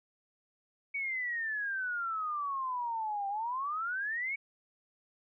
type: exponential two-way sweep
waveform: sine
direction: down then up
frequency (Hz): 2262 to 784 to 2262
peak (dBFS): -32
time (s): 0.94-4.36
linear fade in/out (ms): 10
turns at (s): 3.28
effects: none